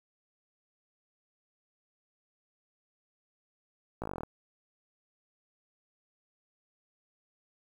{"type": "slowing click train", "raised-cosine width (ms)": 1, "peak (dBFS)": -22, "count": 11, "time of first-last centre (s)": [4.02, 4.234], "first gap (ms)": 17, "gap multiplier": 1.05, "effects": ["9-bit"]}